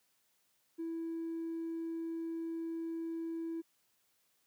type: tone with hard clipping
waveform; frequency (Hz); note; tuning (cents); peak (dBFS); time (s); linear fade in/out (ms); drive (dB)
sine; 329.6; E4; 0; -37; 0.78-3.62; 20; 1
effects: white hiss -75 dBFS RMS until 4.46 s + high-pass 80 Hz 12 dB/octave